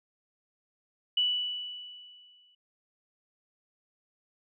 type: tone with exponential decay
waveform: sine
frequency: 2960 Hz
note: F#7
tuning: in tune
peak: -22 dBFS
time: 1.17-2.55 s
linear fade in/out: 5 ms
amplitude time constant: 300 ms
effects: none